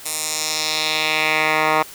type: tone with band-pass filter sweep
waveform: 10% pulse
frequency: 155.56 Hz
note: D#3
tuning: in tune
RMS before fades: -20 dBFS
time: 0.05-1.83 s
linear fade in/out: 10 ms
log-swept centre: 9600 to 1300 Hz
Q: 1.7
effects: white hiss -39 dBFS RMS until 1.94 s